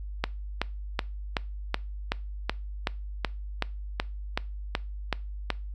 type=click train; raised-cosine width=0.3 ms; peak=-9 dBFS; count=15; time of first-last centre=0.24-5.503 s; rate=2.66 Hz; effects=noise-tail reverb RT60 0.3 s tail -22 dB re dry + added 50 Hz sine -34 dBFS peak until 5.74 s